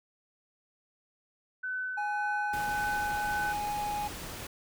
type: tone with tremolo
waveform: sine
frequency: 1510 Hz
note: F#6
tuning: 35 cents sharp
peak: -31 dBFS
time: 1.63-3.53 s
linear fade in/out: 10 ms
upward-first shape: sine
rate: 1.8 Hz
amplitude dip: 35%
type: tone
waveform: triangle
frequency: 830.6 Hz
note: G#5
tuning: in tune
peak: -29 dBFS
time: 1.97-4.08 s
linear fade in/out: 10 ms
type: noise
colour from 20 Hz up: pink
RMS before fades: -41 dBFS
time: 2.53-4.47 s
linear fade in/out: 5 ms
effects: none